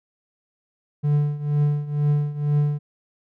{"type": "tone with tremolo", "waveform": "triangle", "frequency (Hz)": 146.9, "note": "D3", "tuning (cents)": 1, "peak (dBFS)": -13, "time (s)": [1.03, 2.79], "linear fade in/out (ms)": 20, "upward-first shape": "triangle", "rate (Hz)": 2.1, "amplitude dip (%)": 85, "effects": []}